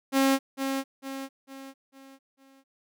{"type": "tone with echo", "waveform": "sawtooth", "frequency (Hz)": 270.1, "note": "C#4", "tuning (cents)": -45, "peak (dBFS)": -16, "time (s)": [0.12, 0.39], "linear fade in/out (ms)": 50, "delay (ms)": 450, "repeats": 5, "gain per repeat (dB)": -7, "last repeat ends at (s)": 2.64, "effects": []}